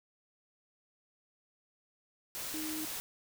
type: tone in noise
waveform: sine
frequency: 311.1 Hz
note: D#4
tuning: in tune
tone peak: -38 dBFS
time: 2.54-2.85 s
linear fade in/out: 0 ms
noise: white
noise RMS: -40 dBFS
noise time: 2.35-3 s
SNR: -1 dB
effects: none